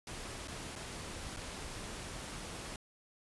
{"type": "noise with dropouts", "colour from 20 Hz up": "pink", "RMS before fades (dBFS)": -44, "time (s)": [0.07, 2.76], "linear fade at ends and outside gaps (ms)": 2, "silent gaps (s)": [[0.475, 0.481], [0.755, 0.76], [1.364, 1.369]], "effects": ["resampled to 24000 Hz"]}